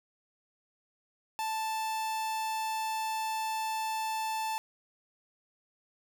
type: tone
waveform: 45% pulse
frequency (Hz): 880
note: A5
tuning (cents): 0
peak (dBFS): -31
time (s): 1.39-4.58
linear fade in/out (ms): 0
effects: none